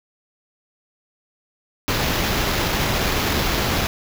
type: noise with sample-and-hold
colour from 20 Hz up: pink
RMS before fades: -21 dBFS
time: 1.88-3.87 s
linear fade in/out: 0 ms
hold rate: 8820 Hz
effects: none